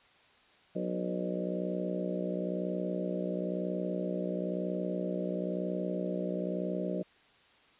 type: harmonic tone with a mistuned harmonic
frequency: 61 Hz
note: B1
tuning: 21 cents flat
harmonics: 3 / 4 / 5 / 6 / 7 / 8 / 9 / 10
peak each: -35 / -45 / -40 / -40 / -47 / -40 / -41 / -39 dBFS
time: 0.75-7.03 s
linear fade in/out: 10 ms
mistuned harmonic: 6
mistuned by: +32 cents
effects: white hiss -62 dBFS RMS until 7.79 s + resampled to 8000 Hz

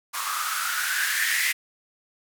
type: noise with band-pass filter sweep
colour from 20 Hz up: violet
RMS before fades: -26 dBFS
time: 0.13-1.53 s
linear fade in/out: 20 ms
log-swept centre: 1100 to 2000 Hz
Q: 8.1
effects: none

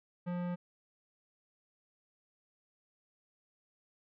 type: tone with tanh clipping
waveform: sine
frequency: 176.7 Hz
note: F3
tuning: 21 cents sharp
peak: -36 dBFS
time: 0.26-0.56 s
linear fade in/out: 20 ms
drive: 18 dB
effects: none

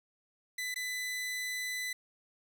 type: tone with dropouts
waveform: sawtooth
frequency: 2000 Hz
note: B6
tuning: 21 cents sharp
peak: -31 dBFS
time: 0.58-1.93 s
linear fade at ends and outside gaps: 5 ms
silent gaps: 0.743-0.759 s
effects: none

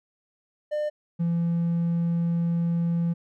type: tone pair in turn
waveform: triangle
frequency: 600 / 169.54 Hz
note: D5 / E3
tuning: +37 / +49 cents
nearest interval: octave + minor seventh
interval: 2188 cents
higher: first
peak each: -22 / -19 dBFS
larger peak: second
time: 0.71-0.9 / 1.19-3.14 s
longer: second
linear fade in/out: 20 ms
effects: tanh soft clip ceiling -16 dBFS

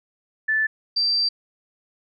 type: tone pair in turn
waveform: sine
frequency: 1752 / 4690 Hz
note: A6 / D8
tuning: -8 / -3 cents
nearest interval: octave + perfect fourth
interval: 1705 cents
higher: second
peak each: -18 dBFS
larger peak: neither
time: 0.48-0.67 / 0.96-1.29 s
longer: second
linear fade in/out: 10 ms
effects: none

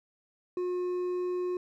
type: tone with hard clipping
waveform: triangle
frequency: 359.9 Hz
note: F#4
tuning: 48 cents flat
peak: -30 dBFS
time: 0.57-1.57 s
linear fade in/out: 2 ms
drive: 7 dB
effects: none

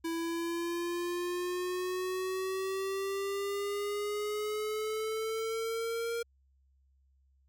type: exponential sweep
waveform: square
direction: up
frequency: 329.6 to 467.4 Hz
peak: -33 dBFS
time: 0.04-6.23 s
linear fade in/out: 10 ms
effects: added 67 Hz sine -65 dBFS peak until 7.48 s

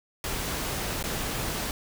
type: noise with dropouts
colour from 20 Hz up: pink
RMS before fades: -31 dBFS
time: 0.24-1.71 s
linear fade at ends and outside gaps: 1 ms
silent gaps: 1.027-1.039 s
effects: none

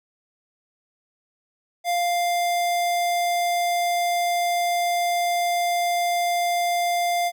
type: tone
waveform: square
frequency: 698.5 Hz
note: F5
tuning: in tune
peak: -21 dBFS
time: 1.84-7.32 s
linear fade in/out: 50 ms
effects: none

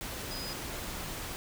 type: tone in noise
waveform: sine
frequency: 4973 Hz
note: D#8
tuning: 2 cents flat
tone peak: -40 dBFS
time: 0.31-0.53 s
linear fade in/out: 0 ms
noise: pink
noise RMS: -39 dBFS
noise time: 0.01-1.36 s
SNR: -4 dB
effects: none

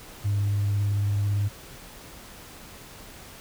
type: tone with vibrato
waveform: sine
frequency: 101.6 Hz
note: G#2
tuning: 38 cents flat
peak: -20 dBFS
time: 0.24-1.49 s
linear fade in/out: 20 ms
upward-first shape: sine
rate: 18 Hz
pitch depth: 19 cents each way
effects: tanh soft clip ceiling -19 dBFS + pink hiss -45 dBFS RMS until 3.4 s

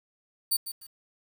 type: tone with echo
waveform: 5% pulse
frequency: 4577 Hz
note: D8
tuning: 45 cents flat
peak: -16 dBFS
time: 0.51-0.57 s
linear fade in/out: 10 ms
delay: 150 ms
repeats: 2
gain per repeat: -11 dB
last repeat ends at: 0.87 s
effects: 9-bit

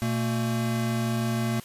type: tone pair together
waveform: square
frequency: 120.2 / 226.9 Hz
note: B2 / A#3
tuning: -46 / -47 cents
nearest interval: major seventh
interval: 1099 cents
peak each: -28 dBFS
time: 0.02-1.6 s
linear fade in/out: 0 ms
effects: white hiss -48 dBFS RMS until 1.64 s + resampled to 32000 Hz

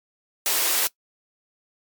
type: high-pass noise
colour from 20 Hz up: white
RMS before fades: -22 dBFS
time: 0.46-0.87 s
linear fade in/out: 0 ms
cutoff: 320 Hz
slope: 24 dB/octave
effects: noise-tail reverb RT60 0.1 s tail -21 dB re dry + MP3 96 kbps

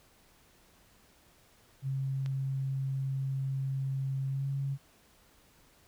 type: tone with pitch glide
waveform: sine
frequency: 134.8 to 137.71 Hz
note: C#3 to C#3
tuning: -48 to -11 cents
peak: -30 dBFS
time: 1.82-4.78 s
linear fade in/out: 50 ms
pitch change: +37 cents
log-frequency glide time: 4.27-4.48 s
type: click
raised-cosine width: 0.2 ms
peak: -29 dBFS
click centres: 2.261 s
effects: pink hiss -63 dBFS RMS until 5.87 s

